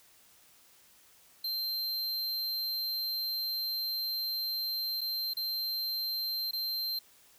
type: tone with dropouts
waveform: square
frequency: 4140 Hz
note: C8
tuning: 19 cents flat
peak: -32 dBFS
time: 1.44-6.99 s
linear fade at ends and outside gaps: 5 ms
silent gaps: 5.009-5.013 / 5.336-5.368 / 6.511-6.531 s
effects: white hiss -61 dBFS RMS until 7.38 s